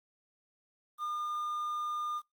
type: tone with quantisation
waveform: triangle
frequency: 1210 Hz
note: D#6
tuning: 49 cents flat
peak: -31 dBFS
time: 0.98-2.22 s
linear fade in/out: 50 ms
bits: 10
effects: noise-tail reverb RT60 0.2 s tail -26 dB re dry + Opus 32 kbps